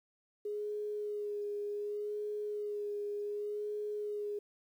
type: tone with vibrato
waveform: sine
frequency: 415.3 Hz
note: G#4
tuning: in tune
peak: -35 dBFS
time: 0.45-4.39 s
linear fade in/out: 5 ms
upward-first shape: sine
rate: 0.67 Hz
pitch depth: 16 cents each way
effects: 11-bit